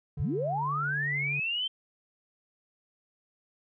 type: tone with pitch glide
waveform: triangle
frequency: 145.1 to 143.02 Hz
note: D3 to D3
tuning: -21 to -46 cents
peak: -32 dBFS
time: 0.17-1.4 s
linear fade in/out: 5 ms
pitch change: -25 cents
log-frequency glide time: 1.05-1.15 s
type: linear sweep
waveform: sine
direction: up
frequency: 47.95 to 3136 Hz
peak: -28 dBFS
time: 0.19-1.68 s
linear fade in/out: 10 ms
effects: none